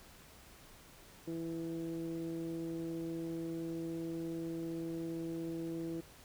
15% pulse tone with low-pass filter, 165.2 Hz, E3, 4 cents sharp, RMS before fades -40 dBFS, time 1.27-6.01 s, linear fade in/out 10 ms, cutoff 370 Hz, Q 3.2, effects pink hiss -58 dBFS RMS until 6.24 s

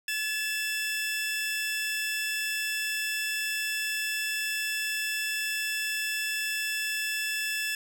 sawtooth tone pair together, 1718 / 2659 Hz, A6 / E7, -42 / +14 cents, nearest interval minor sixth, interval 756 cents, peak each -28 dBFS, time 0.08-7.75 s, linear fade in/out 2 ms, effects none

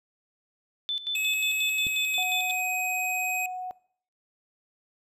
sine tone with tremolo, 3520 Hz, A7, in tune, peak -26 dBFS, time 0.89-2.51 s, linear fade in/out 0 ms, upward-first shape square, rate 5.6 Hz, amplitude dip 70%
square tone with pitch glide, 2567 to 2520 Hz, E7 to D#7, -47 to +21 cents, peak -27 dBFS, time 1.15-3.46 s, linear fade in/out 2 ms, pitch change -32 cents, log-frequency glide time 1.7-2.61 s
click, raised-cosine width 3 ms, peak -27 dBFS, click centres 1.868 s
sine tone, 736 Hz, F#5, 9 cents flat, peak -31 dBFS, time 2.18-3.71 s, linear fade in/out 0 ms
effects noise-tail reverb RT60 0.6 s tail -22 dB re dry

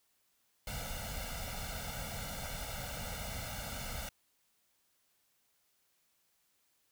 pink noise with comb filter, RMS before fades -41 dBFS, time 0.67-4.09 s, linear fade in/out 2 ms, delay 1.4 ms, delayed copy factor +1, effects white hiss -75 dBFS RMS until 6.91 s

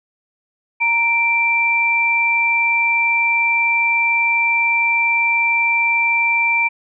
sine tone pair together, 931.4 / 2349 Hz, A#5 / D7, -2 / 0 cents, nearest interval octave + major third, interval 1602 cents, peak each -21 / -14 dBFS, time 0.8-6.69 s, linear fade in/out 20 ms, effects none

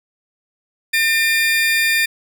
35% pulse tone pair together, 1807.3 / 2400 Hz, A6 / D7, +46 / +37 cents, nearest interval perfect fourth, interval 491 cents, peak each -15 / -15 dBFS, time 0.93-2.06 s, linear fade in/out 10 ms, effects none

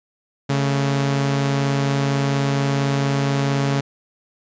sawtooth tone pair together, 138.91 / 220.5 Hz, C#3 / A3, +4 / +4 cents, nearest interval minor sixth, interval 800 cents, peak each -14 / -24 dBFS, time 0.49-3.81 s, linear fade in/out 10 ms, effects resampled to 16000 Hz

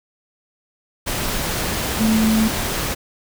sine tone in noise, 220 Hz, A3, in tune, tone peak -14 dBFS, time 1.99-2.49 s, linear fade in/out 20 ms, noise pink, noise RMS -23 dBFS, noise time 1.06-2.95 s, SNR +6 dB, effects none

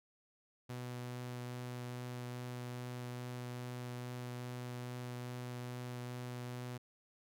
sawtooth tone with vibrato, 123.47 Hz, B2, in tune, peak -38 dBFS, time 0.69-6.78 s, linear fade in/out 10 ms, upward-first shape triangle, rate 2.4 Hz, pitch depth 9 cents each way, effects none

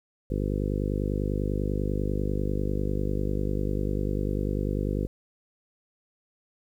harmonic tone, 50.1 Hz, G1, 38 cents sharp, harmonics 1 / 2 / 3 / 4 / 5 / 6 / 7 / 8 / 9 / 10, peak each -29 / -32 / -34 / -35 / -36 / -37 / -37 / -38 / -39 / -39 dBFS, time 0.3-5.07 s, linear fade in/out 5 ms, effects 10-bit

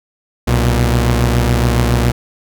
sawtooth tone pair together, 62.93 / 118.7 Hz, B1 / A#2, +33 / +32 cents, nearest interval major seventh, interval 1099 cents, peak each -10 dBFS, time 0.47-2.12 s, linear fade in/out 10 ms, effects none

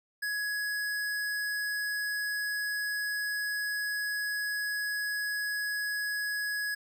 square tone, 1675 Hz, G#6, 14 cents sharp, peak -31 dBFS, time 0.22-6.75 s, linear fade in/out 10 ms, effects none

